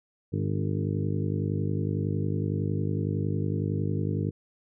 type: harmonic tone with a mistuned harmonic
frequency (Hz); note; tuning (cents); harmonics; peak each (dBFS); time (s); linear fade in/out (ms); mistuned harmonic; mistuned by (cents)
50.9; G#1; -34; 2 / 3 / 4 / 5 / 6 / 7 / 8 / 9; -29 / -30 / -35 / -39 / -36 / -39 / -39 / -40; 0.32-4.31; 20; 6; -29
effects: none